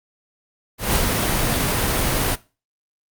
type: noise with ADSR envelope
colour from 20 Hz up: pink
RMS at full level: -17 dBFS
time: 0.78-2.36 s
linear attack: 160 ms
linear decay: 59 ms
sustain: -3 dB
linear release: 22 ms
effects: noise-tail reverb RT60 0.3 s tail -19 dB re dry + Opus 32 kbps